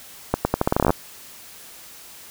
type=accelerating click train; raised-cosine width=1 ms; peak=-3 dBFS; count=14; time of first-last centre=0.34-0.905 s; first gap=110 ms; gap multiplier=0.82; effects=white hiss -43 dBFS RMS until 2.3 s